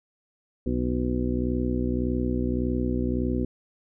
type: harmonic tone with a mistuned harmonic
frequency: 61.74 Hz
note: B1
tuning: in tune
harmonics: 1 / 2 / 3 / 4 / 5 / 6 / 8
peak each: -29 / -32 / -36 / -27 / -33 / -32 / -37 dBFS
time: 0.66-3.45 s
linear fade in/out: 5 ms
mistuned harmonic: 8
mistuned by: +18 cents
effects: none